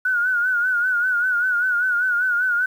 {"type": "tone with vibrato", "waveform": "sine", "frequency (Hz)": 1464, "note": "F#6", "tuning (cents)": -19, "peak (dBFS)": -17, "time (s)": [0.05, 2.66], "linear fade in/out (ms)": 5, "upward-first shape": "sine", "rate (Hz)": 5.1, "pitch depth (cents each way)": 71, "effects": ["8-bit"]}